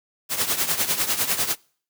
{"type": "noise with tremolo", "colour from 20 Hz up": "white", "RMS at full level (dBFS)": -20, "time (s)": [0.29, 1.56], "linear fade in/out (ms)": 50, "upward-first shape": "triangle", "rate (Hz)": 10, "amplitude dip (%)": 80, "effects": ["noise-tail reverb RT60 0.5 s tail -26 dB re dry", "high-pass 80 Hz 12 dB/octave"]}